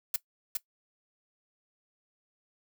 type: noise with echo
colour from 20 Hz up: blue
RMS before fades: -28 dBFS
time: 0.14-0.16 s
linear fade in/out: 2 ms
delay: 410 ms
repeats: 1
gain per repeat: -3 dB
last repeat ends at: 0.57 s
effects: noise-tail reverb RT60 0.1 s tail -18 dB re dry